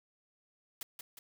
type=noise with echo; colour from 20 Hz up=white; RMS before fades=-41 dBFS; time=0.81-0.83 s; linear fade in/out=2 ms; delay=180 ms; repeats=2; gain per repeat=-5 dB; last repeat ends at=1.19 s; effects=none